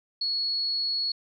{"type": "tone", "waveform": "sine", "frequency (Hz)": 4359, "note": "C#8", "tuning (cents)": -30, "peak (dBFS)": -25, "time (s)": [0.21, 1.12], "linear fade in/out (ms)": 5, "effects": []}